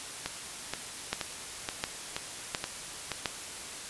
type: two click trains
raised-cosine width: 0.2 ms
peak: -14 / -11 dBFS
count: 7 / 4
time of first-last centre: 0.26-3.117 / 1.13-3.258 s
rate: 2.1 / 1.41 Hz
effects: white hiss -41 dBFS RMS until 3.89 s + resampled to 24000 Hz